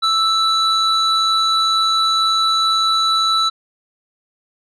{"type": "tone pair together", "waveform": "sine", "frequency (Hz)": [1318.5, 3951], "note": ["E6", "B7"], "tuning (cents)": [0, 0], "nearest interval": "octave + perfect fifth", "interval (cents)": 1900, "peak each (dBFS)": -14, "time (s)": [0.02, 3.5], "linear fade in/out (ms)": 20, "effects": ["tanh soft clip ceiling -10 dBFS"]}